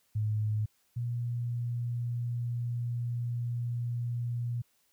sine tone pair in turn, 107.3 / 119.78 Hz, A2 / A#2, -43 / +47 cents, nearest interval major second, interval 190 cents, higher second, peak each -27 / -30 dBFS, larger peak first, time 0.15-0.66 / 0.96-4.62 s, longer second, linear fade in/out 10 ms, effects white hiss -71 dBFS RMS until 4.92 s

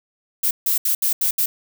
violet noise bursts at uneven times, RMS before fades -19 dBFS, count 6, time 0.43-0.51 / 0.66-0.78 / 0.85-0.95 / 1.02-1.13 / 1.21-1.31 / 1.38-1.46 s, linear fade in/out 5 ms, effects none

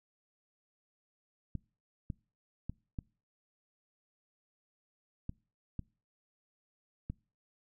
clicks, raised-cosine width 5 ms, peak -25 dBFS, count 7, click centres 1.553 / 2.102 / 2.696 / 2.988 / 5.294 / 5.793 / 7.1 s, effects noise-tail reverb RT60 0.4 s tail -26 dB re dry

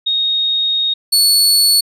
sine / sawtooth tone pair in turn, 3729 / 4418 Hz, A#7 / C#8, 0 / -7 cents, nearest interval minor third, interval 293 cents, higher second, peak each -13 / -6 dBFS, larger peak second, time 0.06-0.94 / 1.12-1.81 s, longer first, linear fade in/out 10 ms, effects resampled to 32000 Hz

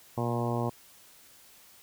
harmonic tone with a mistuned harmonic, 118.7 Hz, A#2, 32 cents sharp, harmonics 1 / 2 / 3 / 4 / 5 / 6 / 7 / 8 / 9, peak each -31 / -34 / -36 / -37 / -38 / -39 / -39 / -40 / -41 dBFS, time 0.17-0.7 s, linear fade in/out 10 ms, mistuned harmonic 1, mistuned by +32 cents, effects white hiss -56 dBFS RMS until 1.82 s

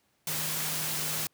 sine tone in noise, 155.56 Hz, D#3, in tune, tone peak -41 dBFS, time 0.27-1.27 s, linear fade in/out 2 ms, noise white, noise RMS -32 dBFS, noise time 0.27-1.27 s, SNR -12 dB, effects pink hiss -71 dBFS RMS until 1.33 s + high-pass 100 Hz 12 dB/octave

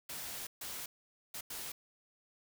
white noise bursts at uneven times, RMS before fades -43 dBFS, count 4, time 0.09-0.47 / 0.61-0.86 / 1.34-1.41 / 1.5-1.72 s, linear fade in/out 5 ms, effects none

